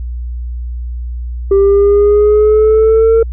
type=exponential sweep; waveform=sine; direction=up; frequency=392 to 455.7 Hz; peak=-3 dBFS; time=1.51-3.23 s; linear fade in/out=5 ms; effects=tanh soft clip ceiling -4 dBFS + added 60 Hz sine -18 dBFS peak until 3.32 s